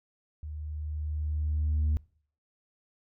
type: tone with level ramp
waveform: sine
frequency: 76 Hz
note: D#2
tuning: 40 cents flat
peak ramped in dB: -36 to -20 dBFS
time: 0.43-1.97 s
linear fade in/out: 0 ms
effects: noise-tail reverb RT60 0.5 s tail -25 dB re dry + tanh soft clip ceiling -22 dBFS